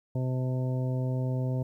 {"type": "harmonic tone", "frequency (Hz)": 128.5, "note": "C3", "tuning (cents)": -31, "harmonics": [1, 2, 3, 4, 5, 7], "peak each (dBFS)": [-27, -36, -41, -40, -42, -49], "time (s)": [0.15, 1.63], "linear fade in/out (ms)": 5, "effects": ["11-bit"]}